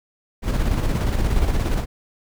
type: noise with tremolo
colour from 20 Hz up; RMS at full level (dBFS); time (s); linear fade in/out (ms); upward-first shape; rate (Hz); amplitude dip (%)
brown; -18; 0.42-1.86; 50; square; 17; 40
effects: none